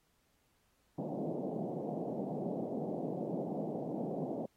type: band-pass noise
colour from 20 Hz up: pink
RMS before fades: -38 dBFS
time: 0.98-4.46 s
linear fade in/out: 5 ms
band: 150 to 740 Hz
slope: 48 dB/octave
effects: pink hiss -75 dBFS RMS until 4.56 s + AAC 48 kbps